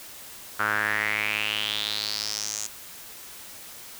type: tone with band-pass filter sweep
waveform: sawtooth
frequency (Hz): 105.9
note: G#2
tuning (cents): +34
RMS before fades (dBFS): -28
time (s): 0.59-2.67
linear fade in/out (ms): 10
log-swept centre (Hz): 1400 to 7000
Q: 5.5
effects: white hiss -43 dBFS RMS until 3.99 s